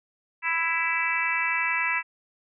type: harmonic tone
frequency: 330.9 Hz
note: E4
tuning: 7 cents sharp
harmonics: 3 / 4 / 5 / 6 / 7 / 8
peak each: -31 / -34 / -32 / -28 / -29 / -30 dBFS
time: 0.42-2.03 s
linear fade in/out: 50 ms
effects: none